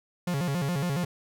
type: tone with vibrato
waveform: 45% pulse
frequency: 156.8 Hz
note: D#3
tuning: 14 cents sharp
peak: -26 dBFS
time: 0.27-1.05 s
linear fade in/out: 5 ms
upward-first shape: square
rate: 7.2 Hz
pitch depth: 210 cents each way
effects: none